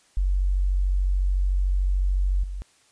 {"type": "tone with level steps", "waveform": "sine", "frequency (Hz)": 46.84, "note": "F#1", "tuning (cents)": 22, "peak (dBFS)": [-19, -29], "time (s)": [0.17, 2.62], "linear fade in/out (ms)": 0, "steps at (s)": 2.43, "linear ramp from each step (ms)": 10, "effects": ["white hiss -60 dBFS RMS until 2.91 s", "resampled to 22050 Hz"]}